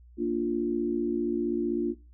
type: chord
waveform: sine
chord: Bb major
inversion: none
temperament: equal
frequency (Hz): 233.1 / 293.7 / 349.2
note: Bb3 / D4 / F4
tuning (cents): 0 / 0 / 0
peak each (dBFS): -31 / -30 / -28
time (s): 0.17-1.95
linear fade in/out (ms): 50
effects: noise-tail reverb RT60 0.3 s tail -19 dB re dry + added 60 Hz sine -50 dBFS peak until 2.13 s